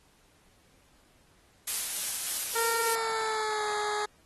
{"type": "noise with tremolo", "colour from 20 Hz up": "blue", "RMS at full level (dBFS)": -29, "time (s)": [1.67, 2.95], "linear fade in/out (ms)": 5, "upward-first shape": "sine", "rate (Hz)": 3.4, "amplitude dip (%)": 25}
{"type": "tone with pitch glide", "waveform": "15% pulse", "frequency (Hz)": [460, 419.4], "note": ["A#4", "G#4"], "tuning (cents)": [-23, 17], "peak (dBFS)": -23, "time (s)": [2.55, 4.06], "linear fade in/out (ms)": 10, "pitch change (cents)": -160, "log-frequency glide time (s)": [2.83, 3.72]}
{"effects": ["pink hiss -64 dBFS RMS until 4.25 s", "AAC 32 kbps"]}